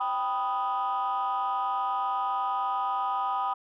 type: chord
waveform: sine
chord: G augmented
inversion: none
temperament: equal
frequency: 784 / 987.8 / 1244.5 Hz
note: G5 / B5 / D#6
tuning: 0 / 0 / 0 cents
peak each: -29 dBFS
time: 0-3.54 s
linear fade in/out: 10 ms
effects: tanh soft clip ceiling -21 dBFS